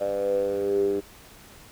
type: tone with band-pass filter sweep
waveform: 10% pulse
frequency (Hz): 100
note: G2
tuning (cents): +35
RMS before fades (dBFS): -25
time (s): 0-1.01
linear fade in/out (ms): 20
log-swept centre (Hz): 590 to 360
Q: 9.6
effects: pink hiss -49 dBFS RMS until 1.71 s